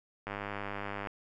click train, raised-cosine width 0.5 ms, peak -22 dBFS, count 82, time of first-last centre 0.27-1.072 s, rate 101 Hz, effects none

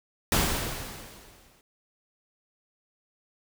pink noise with exponential decay, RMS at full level -22 dBFS, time 0.32-1.61 s, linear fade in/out 1 ms, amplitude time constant 280 ms, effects none

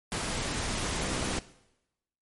pink noise, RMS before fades -32 dBFS, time 0.12-1.39 s, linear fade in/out 0 ms
click train, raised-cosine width 2 ms, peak -24 dBFS, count 26, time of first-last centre 0.99-1.385 s, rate 63.3 Hz
effects noise-tail reverb RT60 0.9 s tail -18 dB re dry + MP3 48 kbps

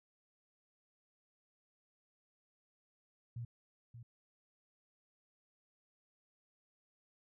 sine tone with echo, 118.2 Hz, A#2, 24 cents sharp, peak -40 dBFS, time 3.36-3.45 s, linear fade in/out 5 ms, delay 580 ms, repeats 1, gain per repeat -9 dB, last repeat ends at 4.03 s, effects none

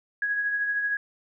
sine tone with tremolo, 1661.2 Hz, G#6, in tune, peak -22 dBFS, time 0.22-0.97 s, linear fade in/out 2 ms, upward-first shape triangle, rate 13 Hz, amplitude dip 45%, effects none

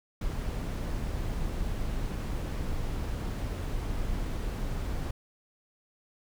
brown noise, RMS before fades -32 dBFS, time 0.21-5.11 s, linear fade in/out 5 ms, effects none

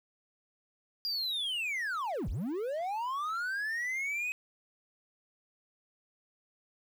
triangle linear two-way sweep, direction down then up, 4864 to 33.12 to 2546 Hz, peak -30 dBFS, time 1.05-4.32 s, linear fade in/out 0 ms, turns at 2.29 s, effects 10-bit

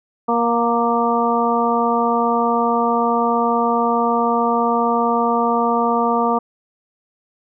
harmonic tone with a mistuned harmonic, 235.3 Hz, A#3, 16 cents sharp, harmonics 1 / 2 / 3 / 4 / 5, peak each -21 / -21 / -21 / -21 / -21 dBFS, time 0.28-6.39 s, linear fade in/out 10 ms, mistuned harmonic 4, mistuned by -27 cents, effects none

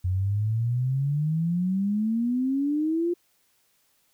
sine exponential sweep, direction up, 89.4 to 353 Hz, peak -22 dBFS, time 0.04-3.14 s, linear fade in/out 10 ms, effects white hiss -67 dBFS RMS until 4.13 s

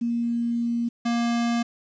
sine / square tone pair in turn, 235.3 / 235.3 Hz, A#3 / A#3, +16 / +16 cents, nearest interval unison, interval 0 cents, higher neither, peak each -22 dBFS, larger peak neither, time 0.01-0.89 / 1.05-1.63 s, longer first, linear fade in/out 10 ms, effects resampled to 16000 Hz + 9-bit

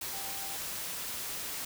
sine tone in noise, 784 Hz, G5, in tune, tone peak -46 dBFS, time 0.13-0.56 s, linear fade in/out 5 ms, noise white, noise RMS -38 dBFS, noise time 0.01-1.65 s, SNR -11 dB, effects none

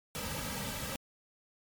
pink noise with comb filter, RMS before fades -38 dBFS, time 0.15-0.96 s, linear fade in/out 0 ms, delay 2.8 ms, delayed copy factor -0.75, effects MP3 96 kbps

